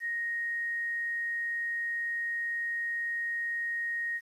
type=tone with quantisation; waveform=sine; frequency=1869 Hz; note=A#6; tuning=4 cents sharp; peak=-30 dBFS; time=0-4.21 s; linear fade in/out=50 ms; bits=10; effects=resampled to 32000 Hz